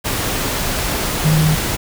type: tone in noise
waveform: sine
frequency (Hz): 155.56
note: D#3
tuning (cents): 0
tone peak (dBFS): -11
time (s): 1.24-1.56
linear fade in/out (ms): 20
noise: pink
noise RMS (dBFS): -20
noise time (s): 0.04-1.77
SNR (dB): +6
effects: none